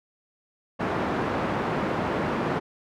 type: band-pass noise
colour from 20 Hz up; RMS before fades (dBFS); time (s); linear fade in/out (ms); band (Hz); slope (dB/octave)
pink; -27; 0.79-2.6; 20; 160 to 1400; 12
effects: none